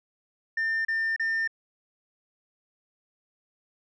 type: tone bursts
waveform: sine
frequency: 1800 Hz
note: A6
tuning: 39 cents sharp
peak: -22 dBFS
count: 3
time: 0.57-1.476 s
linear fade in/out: 5 ms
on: 280 ms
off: 33 ms
effects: tanh soft clip ceiling -23 dBFS